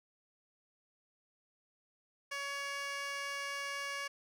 15% pulse tone with band-pass filter, 562 Hz, C#5, 24 cents sharp, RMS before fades -40 dBFS, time 2.31-4.08 s, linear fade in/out 10 ms, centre 3200 Hz, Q 0.63, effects none

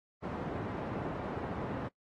pink band-pass noise, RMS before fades -38 dBFS, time 0.22-1.89 s, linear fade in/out 20 ms, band 110 to 1000 Hz, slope 12 dB/octave, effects noise-tail reverb RT60 0.1 s tail -21 dB re dry + AAC 32 kbps

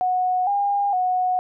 sine tone with pitch steps, 734 / 807 / 734 Hz, F#5 / G#5 / F#5, -14 / -50 / -14 cents, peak -18 dBFS, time 0.01-1.39 s, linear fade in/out 0 ms, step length 460 ms, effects none

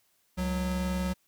square tone pair together, 67.9 / 183.48 Hz, C#2 / F#3, -35 / -14 cents, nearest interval octave + perfect fourth, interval 1721 cents, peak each -34 / -30 dBFS, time 0.37-1.14 s, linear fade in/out 20 ms, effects white hiss -70 dBFS RMS until 1.27 s

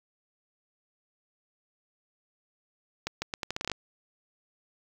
accelerating click train, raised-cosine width 0.2 ms, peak -14 dBFS, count 11, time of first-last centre 3.07-3.717 s, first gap 150 ms, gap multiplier 0.79, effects 8-bit

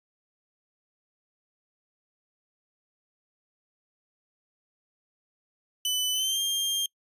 sawtooth tone with pitch glide, 3000 to 3197 Hz, F#7 to G7, +23 to +33 cents, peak -22 dBFS, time 5.85-6.86 s, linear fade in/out 2 ms, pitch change +110 cents, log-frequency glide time 6.13-6.4 s, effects noise-tail reverb RT60 0.1 s tail -26 dB re dry + resampled to 32000 Hz

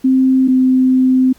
sine tone pair in turn, 261.6 / 258.3 Hz, C4 / C4, 0 / -22 cents, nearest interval unison, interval 22 cents, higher first, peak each -8 dBFS, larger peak neither, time 0.04-0.48 / 0.48-1.33 s, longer second, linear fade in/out 10 ms, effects pink hiss -49 dBFS RMS until 1.38 s + Opus 48 kbps

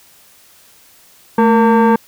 sine tone with frequency modulation, 220 Hz, A3, in tune, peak -6 dBFS, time 1.38-1.96 s, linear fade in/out 5 ms, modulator 686 Hz, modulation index 1.2, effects tanh soft clip ceiling -5 dBFS + white hiss -47 dBFS RMS until 2.07 s

